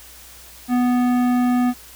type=tone with tanh clipping; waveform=sine; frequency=246.9 Hz; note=B3; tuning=in tune; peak=-17 dBFS; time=0.68-1.74 s; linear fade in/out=50 ms; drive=15 dB; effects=added 60 Hz sine -49 dBFS peak until 1.95 s + white hiss -43 dBFS RMS until 1.95 s